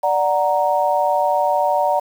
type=chord; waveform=sine; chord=D augmented; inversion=none; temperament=equal; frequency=587.3 / 740 / 932.3 Hz; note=D5 / F#5 / A#5; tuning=0 / 0 / 0 cents; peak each=-19 dBFS; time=0.03-2 s; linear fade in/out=10 ms; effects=7-bit